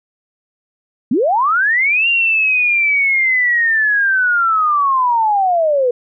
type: linear two-way sweep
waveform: sine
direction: up then down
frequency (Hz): 202.6 to 2794 to 476.5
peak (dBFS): -11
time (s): 1.11-5.91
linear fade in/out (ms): 5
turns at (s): 2.08
effects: none